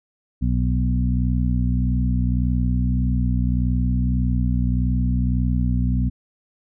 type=harmonic tone with a mistuned harmonic; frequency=61.7 Hz; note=B1; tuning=1 cent flat; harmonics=1 / 2 / 3 / 4; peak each=-20 / -23 / -25 / -26 dBFS; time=0.41-6.1 s; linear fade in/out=20 ms; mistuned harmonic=1; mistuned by=+27 cents; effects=none